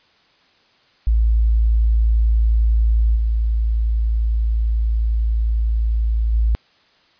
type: tone with level steps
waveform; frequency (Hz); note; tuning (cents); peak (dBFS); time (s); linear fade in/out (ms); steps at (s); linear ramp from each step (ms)
sine; 55.6; A1; +19; -12 / -15 / -13; 1.07-6.55; 0; 3.15 / 6.32; 20
effects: white hiss -56 dBFS RMS until 7.19 s + resampled to 11025 Hz